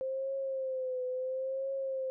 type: tone with vibrato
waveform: sine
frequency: 523.3 Hz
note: C5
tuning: in tune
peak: -32 dBFS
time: 0.01-2.1 s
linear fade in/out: 0 ms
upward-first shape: triangle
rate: 0.73 Hz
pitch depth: 66 cents each way
effects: none